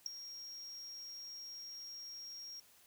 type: tone with ADSR envelope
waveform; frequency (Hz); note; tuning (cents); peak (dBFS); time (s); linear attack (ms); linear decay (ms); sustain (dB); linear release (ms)
triangle; 5588; F8; 0; -29; 0.06-2.6; 3; 5; -16; 5
effects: white hiss -65 dBFS RMS until 2.86 s